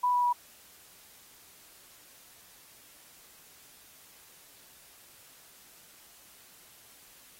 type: tone with pitch steps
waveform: sine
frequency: 987.8 / 979.8 / 972 Hz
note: B5 / B5 / B5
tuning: 0 / -14 / -28 cents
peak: -23 dBFS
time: 0.03-0.33 s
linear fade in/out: 10 ms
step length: 100 ms
effects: white hiss -56 dBFS RMS until 7.39 s + AAC 48 kbps